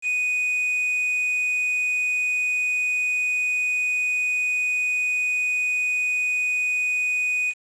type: tone with quantisation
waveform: triangle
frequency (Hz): 2485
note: D#7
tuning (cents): -3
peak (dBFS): -19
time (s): 0.02-7.54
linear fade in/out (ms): 50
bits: 7
effects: resampled to 24000 Hz